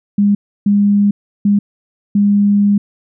sine tone bursts at uneven times, 203.3 Hz, G#3, 37 cents flat, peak -8 dBFS, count 4, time 0.18-0.35 / 0.66-1.11 / 1.45-1.59 / 2.15-2.78 s, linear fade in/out 5 ms, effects none

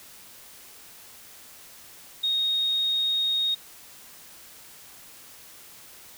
sine tone, 3729 Hz, A#7, in tune, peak -22 dBFS, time 2.23-3.55 s, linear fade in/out 10 ms, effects white hiss -48 dBFS RMS until 6.17 s

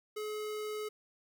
square tone, 425.5 Hz, G#4, 42 cents sharp, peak -37 dBFS, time 0.16-0.89 s, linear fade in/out 10 ms, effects 13-bit

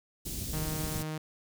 pink band-stop noise, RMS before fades -36 dBFS, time 0.25-1.03 s, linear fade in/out 10 ms, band 250 to 5300 Hz, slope 12 dB/octave
sawtooth tone, 155.6 Hz, D#3, in tune, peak -30 dBFS, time 0.53-1.18 s, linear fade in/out 5 ms
effects none

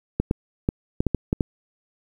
clicks, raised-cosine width 3 ms, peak -7 dBFS, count 8, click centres 0.2 / 0.311 / 0.689 / 1.005 / 1.067 / 1.147 / 1.329 / 1.408 s, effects 8-bit

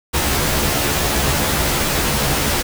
pink noise with comb filter, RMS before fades -18 dBFS, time 0.13-2.63 s, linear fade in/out 20 ms, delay 14 ms, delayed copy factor +0.7, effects none

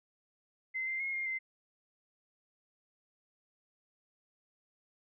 sine tone with pitch steps, 2064 / 2088 / 2157 / 2123 / 2075 Hz, C7 / C7 / C#7 / C7 / C7, -24 / -4 / -48 / +25 / -15 cents, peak -33 dBFS, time 0.74-1.39 s, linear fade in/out 20 ms, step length 130 ms, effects none

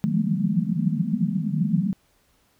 white band-pass noise, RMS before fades -23 dBFS, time 0.04-1.93 s, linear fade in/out 0 ms, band 150 to 230 Hz, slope 96 dB/octave, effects pink hiss -64 dBFS RMS until 2.59 s

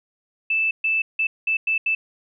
sine tone bursts at uneven times, 2637 Hz, E7, in tune, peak -18 dBFS, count 6, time 0.5-0.71 / 0.84-1.02 / 1.19-1.27 / 1.47-1.57 / 1.67-1.78 / 1.86-1.95 s, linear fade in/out 5 ms, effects none

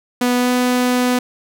sawtooth tone with pitch glide, 246.5 to 248.8 Hz, B3 to B3, -3 to +13 cents, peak -10 dBFS, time 0.21-1.19 s, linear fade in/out 5 ms, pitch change +16 cents, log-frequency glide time 0.36-0.51 s, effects none

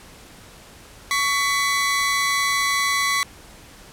sawtooth tone pair together, 1122.5 / 2000 Hz, C#6 / B6, +21 / +21 cents, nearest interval minor seventh, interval 1000 cents, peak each -18 dBFS, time 1.11-3.23 s, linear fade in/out 0 ms, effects pink hiss -45 dBFS RMS until 3.92 s + low-pass 12000 Hz 12 dB/octave

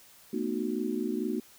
sine chord, B dominant seventh, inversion third, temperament just, 222.2 / 246.9 / 308.7 / 370.4 Hz, A3 / B3 / D#4 / F#4, +17 / 0 / -14 / +2 cents, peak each -34 dBFS, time 0.33-1.4 s, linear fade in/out 5 ms, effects white hiss -56 dBFS RMS until 1.58 s

